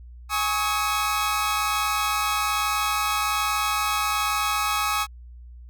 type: chord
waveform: sawtooth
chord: Ab suspended fourth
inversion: none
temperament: equal with one note detuned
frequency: 830.6 / 1108.7 / 1276.5 Hz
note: Ab5 / Db6 / Eb6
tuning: 0 / 0 / +44 cents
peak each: -25 / -24 / -21 dBFS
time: 0.29-5.07 s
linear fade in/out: 50 ms
effects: added 60 Hz sine -40 dBFS peak until 5.69 s

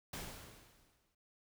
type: noise with exponential decay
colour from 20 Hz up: pink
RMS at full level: -42 dBFS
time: 0.13-1.15 s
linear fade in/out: 5 ms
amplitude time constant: 220 ms
effects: none

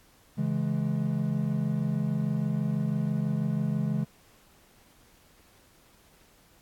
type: chord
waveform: triangle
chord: C# minor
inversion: none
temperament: equal with one note detuned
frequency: 138.59 / 164.81 / 210.7 Hz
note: C#3 / E3 / G#3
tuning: 0 / 0 / +25 cents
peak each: -28 / -28 / -28 dBFS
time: 0.37-4.05 s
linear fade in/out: 20 ms
effects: pink hiss -60 dBFS RMS until 6.61 s + AAC 64 kbps

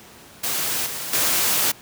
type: noise with level steps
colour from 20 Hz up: white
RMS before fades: -24 / -30 / -20 dBFS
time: 0.43-1.72 s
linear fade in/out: 10 ms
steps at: 0.86 / 1.13 s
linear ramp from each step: 2 ms
effects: pink hiss -45 dBFS RMS until 1.81 s + high-pass 100 Hz 12 dB/octave

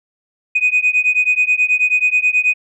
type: beating tone pair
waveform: sine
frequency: 2489 / 2498.3 Hz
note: D#7 / D#7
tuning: 0 / +6 cents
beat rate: 9.3 Hz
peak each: -14 dBFS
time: 0.55-2.54 s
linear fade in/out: 10 ms
effects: tanh soft clip ceiling -6 dBFS

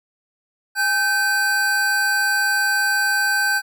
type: tone pair together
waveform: square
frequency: 821 / 1547.8 Hz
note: G#5 / G6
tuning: -20 / -22 cents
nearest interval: major seventh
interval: 1098 cents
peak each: -27 / -18 dBFS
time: 0.75-3.62 s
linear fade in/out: 50 ms
effects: none

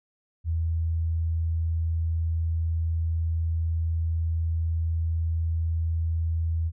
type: tone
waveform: sine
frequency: 82 Hz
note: E2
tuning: 9 cents flat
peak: -23 dBFS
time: 0.44-6.72 s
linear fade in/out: 50 ms
effects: none

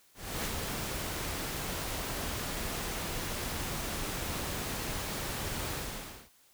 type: noise with ADSR envelope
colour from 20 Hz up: pink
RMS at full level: -33 dBFS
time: 0.14-6.3 s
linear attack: 310 ms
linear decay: 35 ms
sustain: -3 dB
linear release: 570 ms
effects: white hiss -64 dBFS RMS until 6.53 s

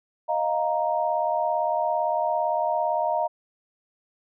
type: chord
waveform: sine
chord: Eb suspended second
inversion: none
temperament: just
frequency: 622.3 / 700 / 933.4 Hz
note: Eb5 / F5 / Bb5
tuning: 0 / +4 / +2 cents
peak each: -26 dBFS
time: 0.28-3.28 s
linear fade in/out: 20 ms
effects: none

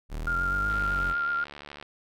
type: exponential two-way sweep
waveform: 40% pulse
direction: up then down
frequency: 36.71 to 53 to 43.53 Hz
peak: -30 dBFS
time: 0.09-1.15 s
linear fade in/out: 50 ms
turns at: 0.71 s
type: tone with vibrato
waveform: sine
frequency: 1396.9 Hz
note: F6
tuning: in tune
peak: -25 dBFS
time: 0.27-1.44 s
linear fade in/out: 2 ms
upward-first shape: triangle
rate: 8 Hz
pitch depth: 27 cents each way
type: click train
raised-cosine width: 0.3 ms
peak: -25 dBFS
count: 83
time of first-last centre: 0.7-1.826 s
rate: 72.8 Hz
effects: none

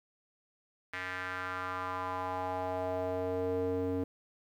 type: tone with band-pass filter sweep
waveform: square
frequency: 92 Hz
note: F#2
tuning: 9 cents flat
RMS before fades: -35 dBFS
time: 0.93-4.04 s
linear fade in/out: 5 ms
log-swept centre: 1900 to 360 Hz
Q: 3.1
effects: 11-bit

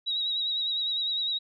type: tone with vibrato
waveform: sine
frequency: 3829 Hz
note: A#7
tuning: 46 cents sharp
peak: -26 dBFS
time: 0.06-1.39 s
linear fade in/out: 20 ms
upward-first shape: sine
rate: 9.9 Hz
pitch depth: 43 cents each way
effects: none

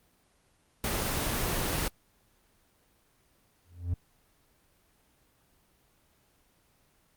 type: noise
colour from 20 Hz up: pink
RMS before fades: -30 dBFS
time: 0.84-1.88 s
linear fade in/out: 2 ms
type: tone with exponential growth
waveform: triangle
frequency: 87.31 Hz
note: F2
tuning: in tune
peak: -22 dBFS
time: 3.65-3.94 s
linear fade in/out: 5 ms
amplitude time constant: 63 ms
effects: pink hiss -67 dBFS RMS until 7.16 s + Opus 24 kbps

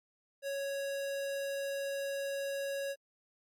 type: tone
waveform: square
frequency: 554.4 Hz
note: C#5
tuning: in tune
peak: -35 dBFS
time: 0.42-2.96 s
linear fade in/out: 50 ms
effects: MP3 64 kbps

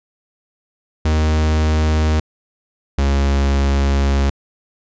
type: tone pair in turn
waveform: 45% pulse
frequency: 77.78 / 69.29 Hz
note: D#2 / C#2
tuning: 0 / 0 cents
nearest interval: major second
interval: 200 cents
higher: first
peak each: -13 dBFS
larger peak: neither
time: 1.05-2.2 / 2.98-4.3 s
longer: second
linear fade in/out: 5 ms
effects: resampled to 16000 Hz

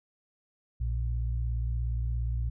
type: tone pair together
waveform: sine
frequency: 59.46 / 116.54 Hz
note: A#1 / A#2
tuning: +35 / 0 cents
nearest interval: octave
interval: 1165 cents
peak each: -28 / -34 dBFS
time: 0.8-2.5 s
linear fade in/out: 10 ms
effects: none

